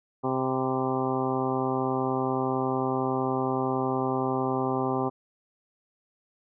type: harmonic tone with a mistuned harmonic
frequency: 130.81 Hz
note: C3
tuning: in tune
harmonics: 1 / 2 / 3 / 4 / 5 / 6 / 7 / 8 / 9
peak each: -34 / -30 / -30 / -35 / -37 / -32 / -38 / -35 / -37 dBFS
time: 0.23-5.1 s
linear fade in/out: 20 ms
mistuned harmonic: 8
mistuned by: -33 cents
effects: none